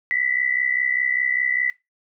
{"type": "tone pair together", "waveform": "sine", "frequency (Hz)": [1950, 2015], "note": ["B6", "B6"], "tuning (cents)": [-23, 34], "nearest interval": "minor second", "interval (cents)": 57, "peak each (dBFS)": -22, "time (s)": [0.11, 1.7], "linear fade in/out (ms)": 0, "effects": ["noise-tail reverb RT60 0.2 s tail -19 dB re dry"]}